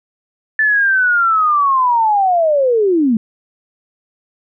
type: linear sweep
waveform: sine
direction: down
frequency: 1760 to 210.1 Hz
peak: -10 dBFS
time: 0.59-3.17 s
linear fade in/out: 2 ms
effects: none